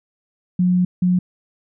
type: tone bursts at uneven times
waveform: sine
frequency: 180.4 Hz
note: F#3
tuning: 44 cents flat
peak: -13 dBFS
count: 2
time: 0.59-0.85 / 1.02-1.19 s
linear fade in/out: 5 ms
effects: none